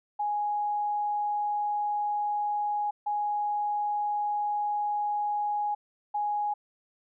sine tone bursts at uneven times, 830.6 Hz, G#5, in tune, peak -26 dBFS, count 3, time 0.19-2.91 / 3.06-5.75 / 6.14-6.54 s, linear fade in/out 10 ms, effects none

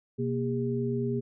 sine tone cluster, 126.2 / 235.6 / 403.4 Hz, B2 / A#3 / G4, +38 / +19 / +50 cents, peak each -31 dBFS, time 0.18-1.21 s, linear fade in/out 20 ms, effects none

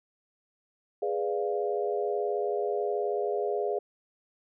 sine chord, G# diminished seventh, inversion none, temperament equal, 415.3 / 493.9 / 587.3 / 698.5 Hz, G#4 / B4 / D5 / F5, 0 / 0 / 0 / 0 cents, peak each -29 / -34 / -35 / -34 dBFS, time 1.02-3.79 s, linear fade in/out 5 ms, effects none

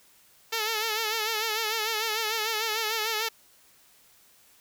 5% pulse tone with vibrato, 440 Hz, A4, in tune, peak -15 dBFS, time 0.52-3.29 s, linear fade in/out 10 ms, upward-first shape sine, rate 6.7 Hz, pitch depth 69 cents each way, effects white hiss -59 dBFS RMS until 4.6 s

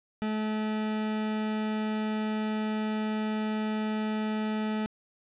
40% pulse tone, 215.6 Hz, A3, 35 cents flat, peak -27 dBFS, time 0.22-4.86 s, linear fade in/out 0 ms, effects resampled to 8000 Hz + 10-bit

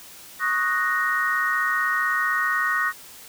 sine chord, D# minor seventh, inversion third, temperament equal, 1108.7 / 1244.5 / 1480 / 1864.7 Hz, C#6 / D#6 / F#6 / A#6, 0 / 0 / 0 / 0 cents, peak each -29 / -27 / -26 / -23 dBFS, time 0.39-2.93 s, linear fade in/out 50 ms, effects white hiss -44 dBFS RMS until 3.28 s

